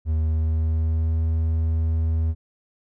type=tone with pitch glide; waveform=triangle; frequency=78.8 to 80.6 Hz; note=D#2 to E2; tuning=+23 to -38 cents; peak=-17 dBFS; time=0.05-2.35 s; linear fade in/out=50 ms; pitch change=+39 cents; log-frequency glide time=0.15-1.2 s; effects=none